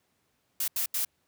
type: noise bursts at uneven times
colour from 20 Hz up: blue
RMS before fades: -29 dBFS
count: 3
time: 0.6-0.68 / 0.76-0.86 / 0.94-1.05 s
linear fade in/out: 5 ms
effects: pink hiss -73 dBFS RMS until 1.27 s + high-pass 80 Hz 12 dB/octave